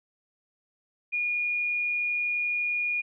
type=tone; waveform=sine; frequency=2437 Hz; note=D#7; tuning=37 cents flat; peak=-25 dBFS; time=1.12-3.02 s; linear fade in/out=20 ms; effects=none